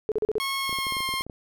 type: tone bursts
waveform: sine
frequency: 430.1 Hz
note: A4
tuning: 39 cents flat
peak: -21 dBFS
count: 5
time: 0.09-0.382 s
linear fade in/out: 0 ms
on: 28 ms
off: 38 ms
type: tone with pitch glide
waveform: 15% pulse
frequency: 1090 to 1063.9 Hz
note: C#6 to C6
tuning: -29 to +29 cents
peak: -20 dBFS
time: 0.4-1.22 s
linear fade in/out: 0 ms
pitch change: -42 cents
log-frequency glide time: 0.57-1.05 s
type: clicks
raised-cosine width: 2 ms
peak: -26 dBFS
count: 12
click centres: 0.694 / 0.728 / 0.787 / 0.868 / 0.923 / 0.968 / 1.005 / 1.09 / 1.139 / 1.209 / 1.266 / 1.298 s
effects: none